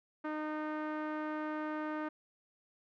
sawtooth tone with low-pass filter, 306.6 Hz, D#4, 25 cents flat, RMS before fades -38 dBFS, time 0.24-2.09 s, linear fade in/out 10 ms, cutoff 1500 Hz, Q 1.8, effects none

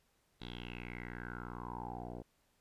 10% pulse tone with low-pass filter sweep, 60 Hz, B1, 49 cents flat, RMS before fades -45 dBFS, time 0.4-2.23 s, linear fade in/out 20 ms, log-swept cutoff 3800 to 580 Hz, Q 7.4, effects pink hiss -75 dBFS RMS until 2.6 s + resampled to 32000 Hz

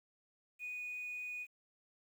sine tone, 2474 Hz, D#7, 10 cents flat, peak -39 dBFS, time 0.59-1.47 s, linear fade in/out 50 ms, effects tanh soft clip ceiling -37 dBFS + 11-bit

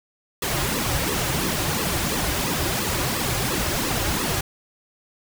pink noise with flanger, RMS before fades -24 dBFS, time 0.42-4.41 s, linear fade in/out 5 ms, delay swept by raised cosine 1.3 to 4.6 ms, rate 2.9 Hz, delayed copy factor -0.8, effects none

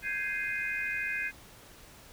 sine chord, Ab major seventh, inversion third, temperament equal, 1568 / 1661.2 / 2093 / 2489 Hz, G6 / Ab6 / C7 / Eb7, 0 / 0 / 0 / 0 cents, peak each -38 / -36 / -36 / -35 dBFS, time 0.02-1.32 s, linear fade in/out 50 ms, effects pink hiss -53 dBFS RMS until 2.12 s

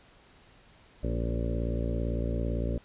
harmonic tone with a mistuned harmonic, 57.8 Hz, A#1, 14 cents flat, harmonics 1 / 2 / 3 / 4 / 5 / 6 / 7 / 8 / 9 / 10, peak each -30 / -34 / -39 / -38 / -40 / -42 / -42 / -43 / -43 / -41 dBFS, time 1.03-2.78 s, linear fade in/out 5 ms, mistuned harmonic 5, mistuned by -30 cents, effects pink hiss -58 dBFS RMS until 2.84 s + resampled to 8000 Hz

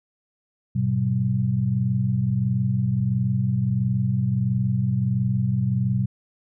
sine tone cluster, 102.8 / 124.3 / 190.1 Hz, G#2 / B2 / F#3, -17 / +12 / +47 cents, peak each -28 / -21 / -25 dBFS, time 0.75-6.06 s, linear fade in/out 10 ms, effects none

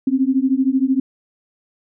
sine beating tone pair, 258.2 / 271.2 Hz, C4 / C#4, -23 / -38 cents, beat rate 13 Hz, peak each -17 dBFS, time 0.07-1 s, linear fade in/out 5 ms, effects none

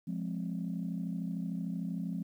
sine chord, F minor, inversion none, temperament equal, 174.61 / 207.7 / 261.6 Hz, F3 / Ab3 / C4, 0 / 0 / 0 cents, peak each -35 / -38 / -40 dBFS, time 0.07-2.23 s, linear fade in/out 10 ms, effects tanh soft clip ceiling -26 dBFS + 11-bit

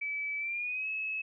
sine tone with pitch glide, 2300 to 2582 Hz, D7 to E7, -37 to -37 cents, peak -32 dBFS, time 0.01-1.22 s, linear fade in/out 10 ms, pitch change +200 cents, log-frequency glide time 0.38-0.88 s, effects none

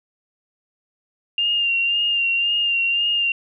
sine tone with vibrato, 2794 Hz, F7, in tune, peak -17 dBFS, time 1.38-3.32 s, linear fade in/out 2 ms, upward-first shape sine, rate 1.9 Hz, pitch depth 32 cents each way, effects none

